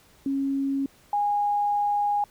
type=tone pair in turn; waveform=sine; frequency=274.2 / 821.7 Hz; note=C#4 / G#5; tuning=-19 / -19 cents; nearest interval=octave + perfect fifth; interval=1900 cents; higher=second; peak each=-23 / -21 dBFS; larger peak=second; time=0.26-0.86 / 1.13-2.24 s; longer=second; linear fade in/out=2 ms; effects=pink hiss -57 dBFS RMS until 2.3 s